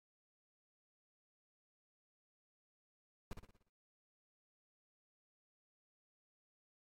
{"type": "noise with echo", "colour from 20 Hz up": "brown", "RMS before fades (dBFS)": -43, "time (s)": [3.31, 3.33], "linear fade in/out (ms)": 0, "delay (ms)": 59, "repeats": 6, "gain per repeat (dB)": -6, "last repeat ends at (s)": 3.684, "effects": ["noise-tail reverb RT60 0.3 s tail -24 dB re dry", "AAC 48 kbps"]}